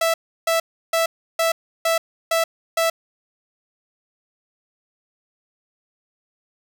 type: tone bursts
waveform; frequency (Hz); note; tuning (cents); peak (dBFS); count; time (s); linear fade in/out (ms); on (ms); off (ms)
sawtooth; 659.3; E5; 0; -13; 7; 0.01-2.9; 5; 130; 330
effects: none